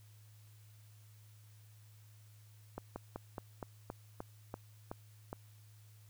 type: slowing click train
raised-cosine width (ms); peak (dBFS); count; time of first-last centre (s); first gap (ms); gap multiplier
1; -27; 10; 2.78-5.33; 180; 1.11
effects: added 106 Hz sine -57 dBFS peak until 6.09 s + white hiss -68 dBFS RMS until 6.09 s